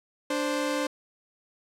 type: tone pair together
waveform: sawtooth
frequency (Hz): 293.7 / 522.8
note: D4 / C5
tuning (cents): 0 / -1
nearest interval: minor seventh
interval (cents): 999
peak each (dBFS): -25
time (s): 0.3-0.87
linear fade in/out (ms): 5
effects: low-pass 10000 Hz 12 dB/octave